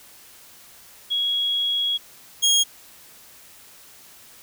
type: tone pair in turn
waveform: sine / 25% pulse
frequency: 3322 / 3276 Hz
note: G#7 / G#7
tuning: 0 / -24 cents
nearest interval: unison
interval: 24 cents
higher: first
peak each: -20 / -12 dBFS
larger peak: second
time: 1.1-1.98 / 2.42-2.64 s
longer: first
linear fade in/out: 20 ms
effects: white hiss -48 dBFS RMS until 4.42 s